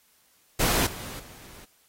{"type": "noise with level steps", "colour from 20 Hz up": "pink", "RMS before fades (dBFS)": [-24, -39, -48], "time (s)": [0.59, 1.65], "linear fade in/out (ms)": 10, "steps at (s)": [0.86, 1.19], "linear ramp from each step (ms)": 10, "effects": ["white hiss -63 dBFS RMS until 1.88 s", "AAC 48 kbps"]}